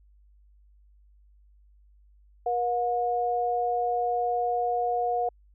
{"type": "tone pair together", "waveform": "sine", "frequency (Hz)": [479, 720], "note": ["A#4", "F#5"], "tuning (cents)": [47, -47], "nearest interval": "perfect fifth", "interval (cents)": 706, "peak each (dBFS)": [-29, -25], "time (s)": [2.46, 5.29], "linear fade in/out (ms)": 5, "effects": ["added 50 Hz sine -55 dBFS peak until 5.54 s"]}